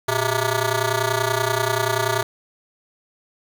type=ring-modulated tone; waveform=10% pulse; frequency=261.6 Hz; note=C4; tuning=in tune; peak=-8 dBFS; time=0.08-2.23 s; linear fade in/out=5 ms; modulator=146 Hz; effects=none